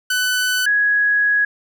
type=tone pair in turn; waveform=sawtooth / sine; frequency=1499 / 1667.8 Hz; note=F#6 / G#6; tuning=+22 / +7 cents; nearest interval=major second; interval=185 cents; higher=second; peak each=-13 dBFS; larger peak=neither; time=0.1-0.66 / 0.66-1.45 s; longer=second; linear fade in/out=5 ms; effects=none